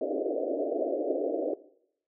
white band-pass noise, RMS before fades -30 dBFS, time 0.01-1.54 s, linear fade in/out 5 ms, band 270 to 660 Hz, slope 96 dB/octave, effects noise-tail reverb RT60 0.7 s tail -18 dB re dry

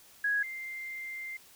sine tone pair in turn, 1661.2 / 2093 Hz, G#6 / C7, 0 / 0 cents, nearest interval major third, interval 400 cents, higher second, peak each -26 / -37 dBFS, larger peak first, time 0.24-0.43 / 0.43-1.37 s, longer second, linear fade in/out 5 ms, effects white hiss -57 dBFS RMS until 1.55 s

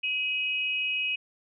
sine tone pair together, 2530 / 2904 Hz, D#7 / F#7, +28 / -33 cents, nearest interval major second, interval 239 cents, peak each -27 / -32 dBFS, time 0.03-1.16 s, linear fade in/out 10 ms, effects none

